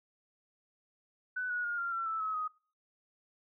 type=tone with pitch steps; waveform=sine; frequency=1497 / 1459.4 / 1422.8 / 1387.1 / 1352.3 / 1318.4 / 1285.3 / 1253 Hz; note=F#6 / F#6 / F6 / F6 / E6 / E6 / E6 / D#6; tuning=+20 / -24 / +32 / -12 / +44 / 0 / -44 / +12 cents; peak=-32 dBFS; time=1.36-2.48 s; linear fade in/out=10 ms; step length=140 ms; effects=noise-tail reverb RT60 0.4 s tail -22 dB re dry